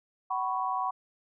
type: chord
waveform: sine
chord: F# suspended fourth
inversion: none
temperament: equal with one note detuned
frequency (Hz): 753.8 / 987.8 / 1108.7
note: F#5 / B5 / C#6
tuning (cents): +32 / 0 / 0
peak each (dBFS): -32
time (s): 0.3-0.91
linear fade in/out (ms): 10
effects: none